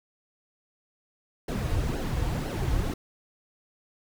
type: noise with flanger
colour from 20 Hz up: brown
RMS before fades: -28 dBFS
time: 1.48-2.94 s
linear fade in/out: 5 ms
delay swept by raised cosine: 0.83 to 5.13 ms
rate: 2 Hz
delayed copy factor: -0.65
effects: none